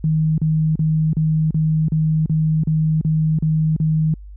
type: tone bursts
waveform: sine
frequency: 157.1 Hz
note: D#3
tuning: 17 cents sharp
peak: -14 dBFS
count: 11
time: 0.04-4.14 s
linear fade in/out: 2 ms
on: 340 ms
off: 36 ms
effects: added 50 Hz sine -34 dBFS peak until 4.36 s